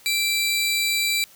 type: tone pair together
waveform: sawtooth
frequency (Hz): 2349 / 3951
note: D7 / B7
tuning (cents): 0 / 0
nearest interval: major sixth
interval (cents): 900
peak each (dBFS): -19 / -21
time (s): 0.06-1.24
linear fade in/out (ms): 0
effects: white hiss -51 dBFS RMS until 1.35 s